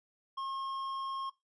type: tone with hard clipping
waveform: triangle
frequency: 1077 Hz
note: C6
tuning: 50 cents sharp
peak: -37 dBFS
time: 0.37-1.3 s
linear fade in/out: 10 ms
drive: 11 dB
effects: noise-tail reverb RT60 0.2 s tail -18 dB re dry + resampled to 22050 Hz